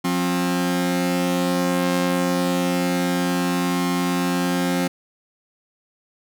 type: tone pair together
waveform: sawtooth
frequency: 177.82 / 266.6 Hz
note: F3 / C4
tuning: +31 / +33 cents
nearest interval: perfect fifth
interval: 702 cents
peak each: -18 dBFS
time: 0.04-4.88 s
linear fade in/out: 10 ms
effects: none